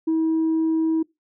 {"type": "tone", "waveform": "sine", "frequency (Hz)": 321.7, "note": "E4", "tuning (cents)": -42, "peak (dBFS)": -16, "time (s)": [0.07, 1.03], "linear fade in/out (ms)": 10, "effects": ["noise-tail reverb RT60 0.2 s tail -24 dB re dry", "tanh soft clip ceiling -16 dBFS"]}